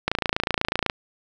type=click train; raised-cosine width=0.3 ms; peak=-5 dBFS; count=24; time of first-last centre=0.08-0.899 s; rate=28.1 Hz; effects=none